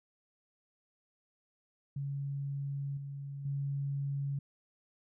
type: tone with level steps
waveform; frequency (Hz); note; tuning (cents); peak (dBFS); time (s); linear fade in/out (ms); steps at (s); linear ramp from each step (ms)
sine; 139.9; C#3; +16; -34 / -39 / -32; 1.96-4.39; 5; 2.97 / 3.45; 5
effects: none